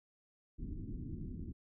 pink low-pass noise, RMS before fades -43 dBFS, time 0.58-1.53 s, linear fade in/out 20 ms, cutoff 330 Hz, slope 48 dB/octave, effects none

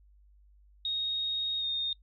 sine tone with pitch glide, 3737 to 3681 Hz, A#7 to A#7, +4 to -23 cents, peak -29 dBFS, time 0.85-1.93 s, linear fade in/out 2 ms, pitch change -27 cents, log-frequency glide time 1.59-1.65 s, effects noise-tail reverb RT60 0.1 s tail -22 dB re dry + added 50 Hz sine -57 dBFS peak until 2.02 s

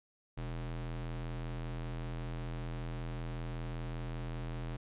square ring-modulated tone, 82.41 Hz, E2, in tune, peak -35 dBFS, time 0.37-4.77 s, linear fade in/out 10 ms, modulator 42.6 Hz, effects resampled to 8000 Hz

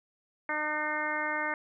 harmonic tone, 303.4 Hz, D#4, 44 cents flat, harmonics 1 / 2 / 3 / 4 / 5 / 6 / 7, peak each -41 / -38 / -36 / -38 / -36 / -35 / -36 dBFS, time 0.49-1.54 s, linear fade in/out 2 ms, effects none

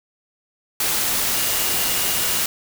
sine tone in noise, 2852 Hz, F7, 36 cents sharp, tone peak -32 dBFS, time 1.34-2.41 s, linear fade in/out 2 ms, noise white, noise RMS -21 dBFS, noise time 0.8-2.46 s, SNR -14 dB, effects none

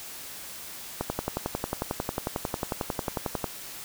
click train, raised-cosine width 1 ms, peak -13 dBFS, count 28, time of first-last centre 1.01-3.442 s, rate 11.1 Hz, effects white hiss -41 dBFS RMS until 3.84 s

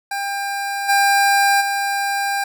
25% pulse tone with level steps, 798 Hz, G5, 31 cents sharp, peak -18 / -9 / -15 dBFS, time 0.11-2.44 s, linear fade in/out 5 ms, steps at 0.88 / 1.6 s, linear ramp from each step 20 ms, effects none

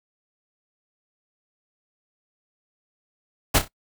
pink noise with echo, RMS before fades -17 dBFS, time 3.54-3.59 s, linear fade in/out 10 ms, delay 31 ms, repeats 3, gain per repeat -10 dB, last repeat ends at 3.683 s, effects noise-tail reverb RT60 0.1 s tail -20 dB re dry

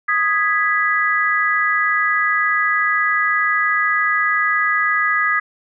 sine chord, G# minor, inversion second, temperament equal, 1244.5 / 1661.2 / 1975.5 Hz, D#6 / G#6 / B6, 0 / 0 / 0 cents, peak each -19 dBFS, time 0.08-5.4 s, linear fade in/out 10 ms, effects none

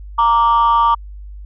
sine tone pair together, 928 / 1169.2 Hz, A#5 / D6, -8 / -8 cents, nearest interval major third, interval 400 cents, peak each -11 dBFS, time 0.18-0.95 s, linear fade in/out 10 ms, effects tanh soft clip ceiling -6 dBFS + added 50 Hz sine -30 dBFS peak until 1.45 s

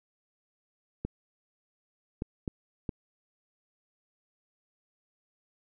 clicks, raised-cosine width 3 ms, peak -19 dBFS, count 4, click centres 1.05 / 2.221 / 2.478 / 2.892 s, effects none

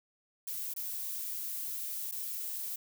violet noise with dropouts, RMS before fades -38 dBFS, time 0.47-2.76 s, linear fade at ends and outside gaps 5 ms, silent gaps 0.738-0.763 / 2.113-2.121 s, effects none

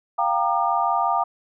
sine chord, G minor seventh, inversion third, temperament equal with one note detuned, 698.5 / 784 / 932.3 / 1205.6 Hz, F5 / G5 / Bb5 / D6, 0 / 0 / 0 / +45 cents, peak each -24 dBFS, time 0.18-1.24 s, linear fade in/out 10 ms, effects none

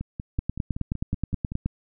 two click trains, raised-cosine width 5 ms, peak -19 / -13 dBFS, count 9 / 13, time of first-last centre 0.01-1.519 / 0.39-1.66 s, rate 5.3 / 9.45 Hz, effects none

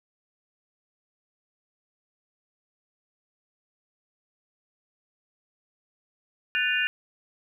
sine tone cluster, 1493 / 1764 / 2459 / 2797 Hz, F#6 / A6 / D#7 / F7, +15 / +4 / -21 / +2 cents, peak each -28 dBFS, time 6.55-6.87 s, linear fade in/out 0 ms, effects none

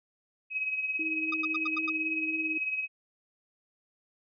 sine tone with tremolo, 2545 Hz, D#7, 39 cents sharp, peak -26 dBFS, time 0.5-2.88 s, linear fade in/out 50 ms, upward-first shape triangle, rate 18 Hz, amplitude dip 65%
sine tone with vibrato, 317.8 Hz, D#4, 37 cents sharp, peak -35 dBFS, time 0.99-2.58 s, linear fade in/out 5 ms, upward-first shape triangle, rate 3.8 Hz, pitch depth 12 cents each way
sawtooth tone bursts, 1229 Hz, D#6, 22 cents flat, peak -27 dBFS, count 6, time 1.32-1.896 s, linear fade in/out 5 ms, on 21 ms, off 90 ms
effects resampled to 11025 Hz

